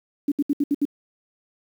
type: tone bursts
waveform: sine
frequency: 286.9 Hz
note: D4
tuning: 40 cents flat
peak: -17 dBFS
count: 6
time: 0.28-0.853 s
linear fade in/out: 5 ms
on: 38 ms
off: 69 ms
effects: 8-bit